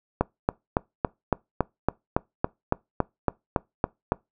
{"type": "click train", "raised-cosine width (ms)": 1, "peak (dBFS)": -6, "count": 15, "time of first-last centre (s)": [0.21, 4.121], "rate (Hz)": 3.58, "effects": ["noise-tail reverb RT60 0.2 s tail -24 dB re dry"]}